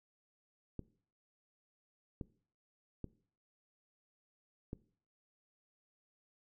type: clicks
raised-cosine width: 3 ms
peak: -28 dBFS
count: 4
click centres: 0.793 / 2.212 / 3.043 / 4.731 s
effects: noise-tail reverb RT60 0.5 s tail -20 dB re dry